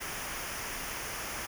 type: noise with comb filter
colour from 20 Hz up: pink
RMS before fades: -38 dBFS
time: 0-1.47 s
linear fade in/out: 20 ms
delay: 0.25 ms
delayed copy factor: -0.6
effects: none